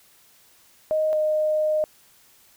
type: tone pair in turn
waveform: sine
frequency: 622.3 / 615.5 Hz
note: D#5 / D#5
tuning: 0 / -19 cents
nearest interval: unison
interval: 19 cents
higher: first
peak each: -19 dBFS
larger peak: neither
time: 0.91-1.13 / 1.13-1.84 s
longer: second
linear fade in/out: 0 ms
effects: white hiss -56 dBFS RMS until 2.56 s